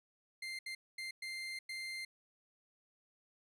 30% pulse tone bursts at uneven times, 2093 Hz, C7, in tune, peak -38 dBFS, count 5, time 0.42-0.59 / 0.66-0.75 / 0.98-1.11 / 1.22-1.59 / 1.69-2.05 s, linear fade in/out 5 ms, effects low-pass 11000 Hz 12 dB/octave

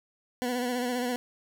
20% pulse tone with vibrato, 246.9 Hz, B3, in tune, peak -23 dBFS, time 0.42-1.16 s, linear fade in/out 0 ms, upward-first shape sine, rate 15 Hz, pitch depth 43 cents each way, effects none

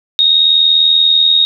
sine tone with amplitude modulation, 3737 Hz, A#7, 4 cents sharp, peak -4 dBFS, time 0.19-1.45 s, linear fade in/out 0 ms, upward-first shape sine, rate 80.2 Hz, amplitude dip 60%, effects none

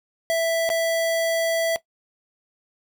square tone with dropouts, 660 Hz, E5, 2 cents sharp, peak -20 dBFS, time 0.3-1.76 s, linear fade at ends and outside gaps 0 ms, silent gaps 0.691-0.701 s, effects noise-tail reverb RT60 0.1 s tail -17 dB re dry

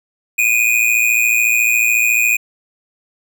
square tone with amplitude modulation, 2461 Hz, D#7, 20 cents flat, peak -9 dBFS, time 0.38-2.37 s, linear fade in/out 10 ms, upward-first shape sine, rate 114 Hz, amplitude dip 75%, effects none

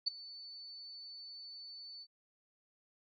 sine tone with ADSR envelope, 4494 Hz, C#8, 23 cents sharp, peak -27 dBFS, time 0.06-2.07 s, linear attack 17 ms, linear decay 11 ms, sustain -20 dB, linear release 54 ms, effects none

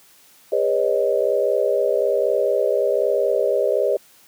sine tone cluster, 406.1 / 494.8 / 556 / 620 Hz, G#4 / B4 / C#5 / D#5, -39 / +3 / +5 / -6 cents, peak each -22 dBFS, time 0.52-3.97 s, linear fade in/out 5 ms, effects white hiss -52 dBFS RMS until 4.27 s + high-pass 100 Hz 12 dB/octave

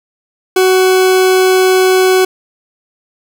40% pulse tone, 373.5 Hz, F#4, 16 cents sharp, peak -6 dBFS, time 0.56-2.25 s, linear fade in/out 5 ms, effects none

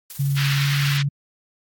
blue noise with tremolo, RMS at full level -34 dBFS, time 0.1-0.97 s, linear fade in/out 0 ms, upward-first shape sine, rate 20 Hz, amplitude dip 50%
sine tone with pitch glide, 139.6 to 141.39 Hz, C#3 to C#3, +13 to +35 cents, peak -18 dBFS, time 0.19-1.09 s, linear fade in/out 10 ms, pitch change +22 cents, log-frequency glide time 0.54-0.73 s
pink band-pass noise, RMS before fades -27 dBFS, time 0.36-1.03 s, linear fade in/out 20 ms, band 1500 to 4900 Hz, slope 24 dB/octave
effects AAC 64 kbps

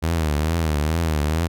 sawtooth tone with vibrato, 78.6 Hz, D#2, 18 cents sharp, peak -15 dBFS, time 0.02-1.48 s, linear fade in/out 20 ms, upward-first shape triangle, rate 2.3 Hz, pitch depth 140 cents each way, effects none

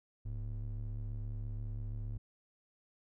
triangle ring-modulated tone, 71.7 Hz, D2, 41 cents flat, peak -32 dBFS, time 0.25-2.18 s, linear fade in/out 10 ms, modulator 34.3 Hz, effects none

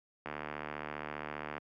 click train, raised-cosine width 0.5 ms, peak -23 dBFS, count 100, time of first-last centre 0.26-1.58 s, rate 75 Hz, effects high-pass 150 Hz 12 dB/octave

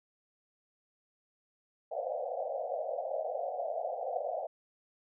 white band-pass noise, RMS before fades -36 dBFS, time 1.91-4.47 s, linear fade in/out 10 ms, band 500 to 750 Hz, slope 96 dB/octave, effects none

